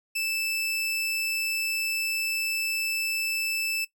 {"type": "tone", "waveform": "sawtooth", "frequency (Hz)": 2637, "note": "E7", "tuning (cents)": 0, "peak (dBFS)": -23, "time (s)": [0.15, 3.85], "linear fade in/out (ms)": 10, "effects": ["noise-tail reverb RT60 0.1 s tail -17 dB re dry"]}